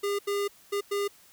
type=tone bursts at uneven times; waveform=square; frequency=404.3 Hz; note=G#4; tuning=46 cents flat; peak=-27 dBFS; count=4; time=0.03-0.19 / 0.27-0.48 / 0.72-0.81 / 0.91-1.08 s; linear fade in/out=10 ms; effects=white hiss -57 dBFS RMS until 1.32 s